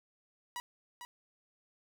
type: tone with echo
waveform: sawtooth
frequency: 971 Hz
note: B5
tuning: 30 cents flat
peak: -34 dBFS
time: 0.56-0.6 s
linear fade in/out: 0 ms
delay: 450 ms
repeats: 1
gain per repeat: -7 dB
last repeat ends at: 1.05 s
effects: 12-bit